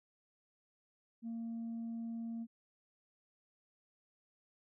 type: tone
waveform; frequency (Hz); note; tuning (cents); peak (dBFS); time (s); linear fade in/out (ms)
sine; 229.7; A#3; -25; -37; 1.22-2.47; 50
effects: tanh soft clip ceiling -37 dBFS